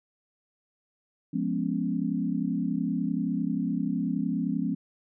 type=chord; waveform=sine; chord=C# dominant seventh; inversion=first; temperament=equal; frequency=174.61 / 207.7 / 246.9 / 277.2 Hz; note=E#3 / G#3 / B3 / C#4; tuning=0 / 0 / 0 / 0 cents; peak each=-31 dBFS; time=1.33-4.75 s; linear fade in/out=10 ms; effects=none